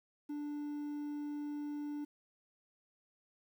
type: tone with quantisation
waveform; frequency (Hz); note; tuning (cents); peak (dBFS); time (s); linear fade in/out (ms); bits
triangle; 293.7; D4; 0; -36; 0.29-2.05; 10; 11
effects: none